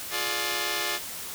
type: chord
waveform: 5% pulse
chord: D diminished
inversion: first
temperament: just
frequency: 352.4 / 422.9 / 587.3 Hz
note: F4 / Ab4 / D5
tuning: +16 / +31 / 0 cents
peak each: -21 dBFS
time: 0.1-1 s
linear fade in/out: 50 ms
effects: white hiss -37 dBFS RMS until 1.34 s